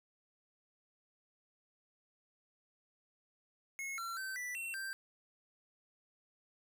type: tone with pitch steps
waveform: square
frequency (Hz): 2175 / 1360 / 1545 / 1973 / 2714 / 1574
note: C#7 / F6 / G6 / B6 / E7 / G6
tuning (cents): -33 / -46 / -26 / -2 / +50 / +7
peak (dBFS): -40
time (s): 3.79-4.93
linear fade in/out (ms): 0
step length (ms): 190
effects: 11-bit